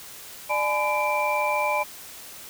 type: tone cluster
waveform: sine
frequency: 596 / 849 / 1008 / 2352 Hz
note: D5 / G#5 / B5 / D7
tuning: +25 / +38 / +35 / +2 cents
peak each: -27 dBFS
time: 0.49-1.84 s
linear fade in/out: 20 ms
effects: white hiss -42 dBFS RMS until 2.49 s